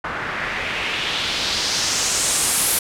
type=noise with low-pass filter sweep; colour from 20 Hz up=white; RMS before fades=-22 dBFS; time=0.04-2.79 s; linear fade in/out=5 ms; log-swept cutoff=1400 to 12000 Hz; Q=2; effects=none